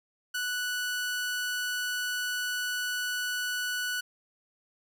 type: tone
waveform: sawtooth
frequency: 1480 Hz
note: F#6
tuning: in tune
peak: -26 dBFS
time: 0.34-4.01 s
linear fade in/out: 10 ms
effects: none